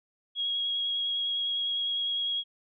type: tone with vibrato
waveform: sine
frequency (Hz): 3300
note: G#7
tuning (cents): -12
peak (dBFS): -27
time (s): 0.35-2.44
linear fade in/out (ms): 50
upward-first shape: square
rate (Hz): 9.9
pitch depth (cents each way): 10
effects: none